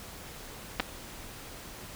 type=clicks; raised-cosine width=0.3 ms; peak=-11 dBFS; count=2; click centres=0.798 / 0.802 s; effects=pink hiss -45 dBFS RMS until 1.95 s